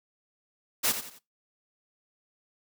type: noise with echo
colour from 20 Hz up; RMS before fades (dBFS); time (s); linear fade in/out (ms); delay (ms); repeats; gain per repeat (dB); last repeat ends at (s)
white; -25; 0.83-0.93; 20; 88; 3; -9; 1.194
effects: noise-tail reverb RT60 0.2 s tail -21 dB re dry + high-pass 100 Hz 12 dB/octave